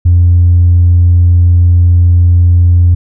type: tone with tanh clipping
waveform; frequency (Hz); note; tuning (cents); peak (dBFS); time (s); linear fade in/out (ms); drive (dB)
triangle; 87.31; F2; 0; -3; 0.05-2.95; 10; 5
effects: none

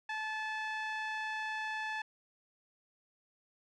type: tone with low-pass filter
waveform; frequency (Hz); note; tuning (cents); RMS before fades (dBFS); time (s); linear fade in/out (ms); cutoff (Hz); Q
5% pulse; 868; A5; -24; -38; 0.09-2.02; 5; 1800; 1.4
effects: none

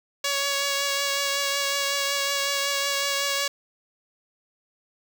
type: tone with vibrato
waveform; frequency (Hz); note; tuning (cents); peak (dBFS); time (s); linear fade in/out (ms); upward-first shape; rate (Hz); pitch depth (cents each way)
5% pulse; 560; C#5; +18; -12; 0.24-3.48; 5; triangle; 5.4; 17
effects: none

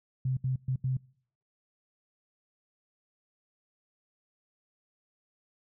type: tone bursts at uneven times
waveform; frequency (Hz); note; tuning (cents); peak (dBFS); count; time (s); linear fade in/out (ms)
sine; 130; C3; -11; -26; 4; 0.25-0.37 / 0.44-0.56 / 0.68-0.76 / 0.84-0.97; 5
effects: noise-tail reverb RT60 0.6 s tail -25 dB re dry

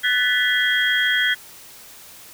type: tone cluster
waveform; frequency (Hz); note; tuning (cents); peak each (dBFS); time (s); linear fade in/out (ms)
sine; 1495 / 1747 / 1973 / 3257; F#6 / A6 / B6 / G#7; +17 / -13 / -2 / -34; -22; 0.03-1.35; 20
effects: white hiss -43 dBFS RMS until 2.33 s

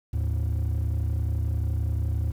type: tone pair together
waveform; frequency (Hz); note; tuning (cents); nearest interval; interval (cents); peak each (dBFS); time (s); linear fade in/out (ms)
triangle; 75.9 / 107.34; D#2 / A2; -42 / -42; tritone; 600; -22 / -24; 0.13-2.32; 10
effects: tanh soft clip ceiling -19 dBFS + 9-bit

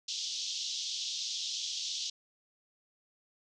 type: band-pass noise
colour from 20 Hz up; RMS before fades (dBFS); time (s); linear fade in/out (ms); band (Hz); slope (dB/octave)
pink; -37; 0.08-2.1; 5; 3200 to 6400; 48
effects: none

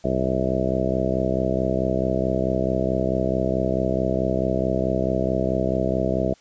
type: harmonic tone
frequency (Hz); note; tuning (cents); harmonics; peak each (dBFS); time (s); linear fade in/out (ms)
64.6; C2; -21; 1 / 2 / 3 / 4 / 5 / 6 / 7 / 8 / 9 / 10; -30 / -29 / -27 / -31 / -29 / -29 / -31 / -32 / -30 / -26; 0.04-6.34; 5
effects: white hiss -56 dBFS RMS until 6.4 s + resampled to 16000 Hz

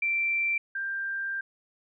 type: tone pair in turn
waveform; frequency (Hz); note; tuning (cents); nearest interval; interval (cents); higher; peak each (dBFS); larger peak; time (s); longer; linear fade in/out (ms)
sine; 2349 / 1585.5; D7 / G6; 0 / +19; perfect fifth; 681; first; -24 / -29; first; 0.02-0.58 / 0.75-1.41; second; 5
effects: none

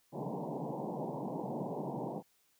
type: band-pass noise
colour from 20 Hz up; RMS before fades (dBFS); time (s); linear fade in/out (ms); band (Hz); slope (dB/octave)
pink; -39; 0.12-2.23; 50; 130 to 970; 96
effects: white hiss -72 dBFS RMS until 2.59 s

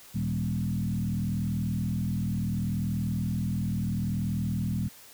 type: tone with frequency modulation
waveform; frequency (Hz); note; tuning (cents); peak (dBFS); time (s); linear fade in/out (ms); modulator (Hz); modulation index
sine; 155.56; D#3; 0; -26; 0.14-4.89; 20; 40.7; 1.7
effects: white hiss -51 dBFS RMS until 5.13 s

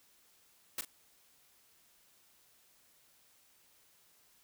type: noise with echo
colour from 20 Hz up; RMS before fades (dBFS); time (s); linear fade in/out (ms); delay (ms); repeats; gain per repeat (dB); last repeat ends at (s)
white; -37; 0.78-0.81; 2; 39; 1; -10; 0.849
effects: white hiss -67 dBFS RMS until 4.43 s

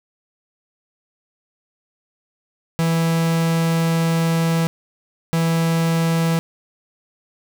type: tone pair in turn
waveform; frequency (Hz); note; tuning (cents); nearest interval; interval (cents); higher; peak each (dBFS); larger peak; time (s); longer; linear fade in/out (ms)
45% pulse; 164.8 / 164.8; E3 / E3; 0 / 0; unison; 0; neither; -16; neither; 2.79-4.67 / 5.33-6.39; first; 0
effects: none

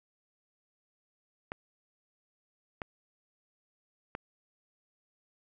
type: clicks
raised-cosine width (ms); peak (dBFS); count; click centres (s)
0.5; -21; 3; 1.519 / 2.818 / 4.151
effects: none

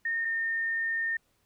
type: tone pair in turn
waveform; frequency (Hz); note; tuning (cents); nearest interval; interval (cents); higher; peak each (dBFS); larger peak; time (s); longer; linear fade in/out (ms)
sine; 1833 / 1822.4; A#6 / A#6; -30 / -40; unison; 10; first; -27; neither; 0.05-0.25 / 0.25-1.17; second; 5
effects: pink hiss -71 dBFS RMS until 1.45 s

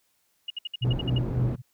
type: tone bursts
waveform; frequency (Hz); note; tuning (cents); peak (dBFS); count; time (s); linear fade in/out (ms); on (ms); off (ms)
sine; 2871; F7; +47; -29; 9; 0.48-1.183; 5; 23; 62
type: tone with tremolo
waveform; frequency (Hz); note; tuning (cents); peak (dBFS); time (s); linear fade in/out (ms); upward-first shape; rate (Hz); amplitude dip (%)
sine; 123.47; B2; 0; -20; 0.81-1.62; 20; triangle; 3.6; 100
type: low-pass noise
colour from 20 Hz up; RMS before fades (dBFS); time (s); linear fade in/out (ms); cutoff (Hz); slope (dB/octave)
white; -31; 0.84-1.56; 10; 250; 12
effects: white hiss -70 dBFS RMS until 1.73 s

